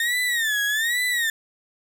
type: tone with vibrato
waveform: 35% pulse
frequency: 1819 Hz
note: A#6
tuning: 43 cents flat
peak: -19 dBFS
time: 0-1.3 s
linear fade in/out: 2 ms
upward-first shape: sine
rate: 1.2 Hz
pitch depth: 160 cents each way
effects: none